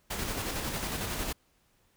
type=noise with tremolo; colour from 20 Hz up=pink; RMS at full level=-33 dBFS; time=0.1-1.33 s; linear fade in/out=10 ms; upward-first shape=square; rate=11 Hz; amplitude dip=30%; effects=pink hiss -69 dBFS RMS until 1.96 s